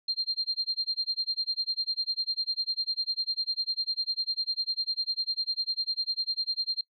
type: tone with tremolo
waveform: sine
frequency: 4186 Hz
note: C8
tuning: in tune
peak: -24 dBFS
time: 0.08-6.81 s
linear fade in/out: 5 ms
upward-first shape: sine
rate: 10 Hz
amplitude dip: 100%
effects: noise-tail reverb RT60 0.1 s tail -22 dB re dry